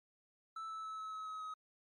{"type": "tone with pitch steps", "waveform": "triangle", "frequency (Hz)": [1318, 1309.7, 1301.4, 1293.1, 1284.9, 1276.8, 1268.7], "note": ["E6", "E6", "E6", "E6", "E6", "D#6", "D#6"], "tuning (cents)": [-1, -12, -23, -34, -45, 44, 33], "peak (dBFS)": -40, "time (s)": [0.56, 1.54], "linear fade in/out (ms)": 5, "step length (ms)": 140, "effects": ["MP3 48 kbps"]}